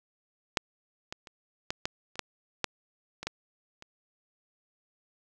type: clicks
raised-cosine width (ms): 0.2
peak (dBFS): -7 / -19 / -29 / -13 / -12 / -30 / -12 / -9 / -21 / -14 / -28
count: 11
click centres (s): 0.572 / 1.125 / 1.272 / 1.705 / 1.855 / 2.156 / 2.193 / 2.643 / 3.23 / 3.27 / 3.824
effects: none